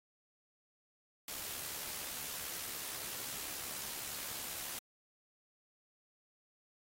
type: noise with amplitude modulation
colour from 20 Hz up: white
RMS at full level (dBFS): -41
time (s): 1.28-4.79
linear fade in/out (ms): 2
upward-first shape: sine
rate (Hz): 70.9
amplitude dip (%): 40
effects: AAC 48 kbps